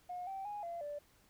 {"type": "tone with pitch steps", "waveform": "sine", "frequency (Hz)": [718, 775, 827, 684, 585], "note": ["F5", "G5", "G#5", "F5", "D5"], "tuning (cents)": [48, -20, -8, -36, -7], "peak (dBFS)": -39, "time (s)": [0.09, 0.99], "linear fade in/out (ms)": 10, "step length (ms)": 180, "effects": ["tanh soft clip ceiling -35 dBFS", "pink hiss -68 dBFS RMS until 1.29 s"]}